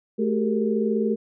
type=tone cluster; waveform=sine; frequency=217.6 / 385 / 405.3 / 459.7 Hz; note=A3 / G4 / G#4 / A#4; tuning=-19 / -31 / -42 / -24 cents; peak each=-23 / -28 / -28 / -26 dBFS; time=0.18-1.16 s; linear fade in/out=20 ms; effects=none